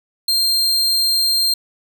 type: tone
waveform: 40% pulse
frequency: 4186 Hz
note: C8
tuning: in tune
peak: -13 dBFS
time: 0.28-1.54 s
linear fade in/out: 5 ms
effects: none